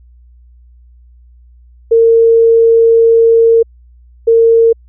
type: tone pair in turn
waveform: sine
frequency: 457.3 / 457.3 Hz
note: A#4 / A#4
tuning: -33 / -33 cents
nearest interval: unison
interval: 0 cents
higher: neither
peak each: -4 dBFS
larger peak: neither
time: 1.91-3.63 / 4.27-4.73 s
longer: first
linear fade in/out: 10 ms
effects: added 60 Hz sine -39 dBFS peak until 4.88 s